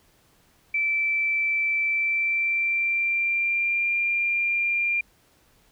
sine tone with pitch glide, 2327 to 2391 Hz, D7 to D7, -17 to +30 cents, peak -21 dBFS, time 0.74-5.01 s, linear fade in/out 5 ms, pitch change +47 cents, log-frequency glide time 1.85-3.92 s, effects pink hiss -61 dBFS RMS until 5.71 s

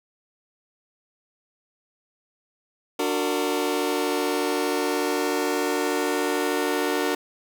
sawtooth chord, D augmented, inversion none, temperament just, 293.7 / 367.1 / 458.9 Hz, D4 / F#4 / A#4, 0 / -14 / -27 cents, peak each -23 dBFS, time 2.99-7.15 s, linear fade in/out 5 ms, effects none

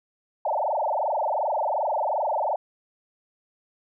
sine tone with frequency modulation, 744 Hz, F#5, 9 cents sharp, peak -22 dBFS, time 0.45-2.56 s, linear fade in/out 5 ms, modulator 22.7 Hz, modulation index 7.6, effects none

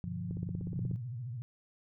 sine chord, G dominant seventh, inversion none, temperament equal, 98 / 123.47 / 146.83 / 174.61 Hz, G2 / B2 / D3 / F3, 0 / 0 / 0 / 0 cents, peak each -41 / -43 / -44 / -38 dBFS, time 0.04-0.96 s, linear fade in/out 0 ms
click train, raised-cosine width 3 ms, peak -30 dBFS, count 11, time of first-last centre 0.31-0.912 s, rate 16.6 Hz
sine tone with vibrato, 121.2 Hz, B2, 32 cents flat, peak -37 dBFS, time 0.76-1.42 s, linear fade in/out 0 ms, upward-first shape sine, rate 14 Hz, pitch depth 150 cents each way
effects none

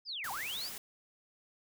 sine linear two-way sweep, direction down then up, 5220 to 742 to 5220 Hz, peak -37 dBFS, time 0.05-0.71 s, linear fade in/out 50 ms, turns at 0.31 s
white noise, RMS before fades -44 dBFS, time 0.24-0.78 s, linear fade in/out 2 ms
effects none

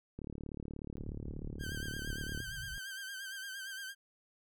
click train, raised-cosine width 3 ms, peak -30 dBFS, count 82, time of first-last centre 0.19-2.403 s, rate 36.6 Hz
pink low-pass noise, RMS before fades -46 dBFS, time 0.97-2.78 s, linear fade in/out 0 ms, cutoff 150 Hz, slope 48 dB/octave
sawtooth tone with vibrato, 1568 Hz, G6, in tune, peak -38 dBFS, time 1.59-3.95 s, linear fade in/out 50 ms, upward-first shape sine, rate 8.7 Hz, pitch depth 54 cents each way
effects none

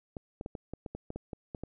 clicks, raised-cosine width 2 ms, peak -25 dBFS, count 12, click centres 0.168 / 0.411 / 0.461 / 0.552 / 0.736 / 0.862 / 0.95 / 1.104 / 1.16 / 1.332 / 1.548 / 1.636 s, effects none

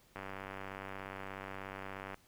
click train, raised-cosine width 0.5 ms, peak -28 dBFS, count 193, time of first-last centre 0.16-2.143 s, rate 96.8 Hz, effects pink hiss -66 dBFS RMS until 2.27 s

